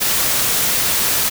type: noise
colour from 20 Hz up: white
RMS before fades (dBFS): -17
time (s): 0-1.3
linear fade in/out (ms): 20
effects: none